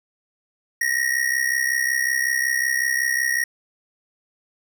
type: ring-modulated tone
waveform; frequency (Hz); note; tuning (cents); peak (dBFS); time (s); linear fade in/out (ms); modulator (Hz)
square; 1882; A#6; +16; -17; 0.81-3.44; 0; 32.7
effects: none